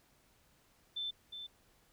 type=tone with echo; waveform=sine; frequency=3537 Hz; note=A7; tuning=8 cents sharp; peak=-36 dBFS; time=0.96-1.11 s; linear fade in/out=10 ms; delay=360 ms; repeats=1; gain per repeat=-7 dB; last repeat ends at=1.47 s; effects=pink hiss -69 dBFS RMS until 1.92 s